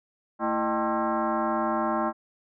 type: tone with frequency modulation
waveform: sine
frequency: 224.8 Hz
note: A3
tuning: 37 cents sharp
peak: -23 dBFS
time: 0.39-2.13 s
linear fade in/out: 50 ms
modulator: 279 Hz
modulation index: 3.9
effects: none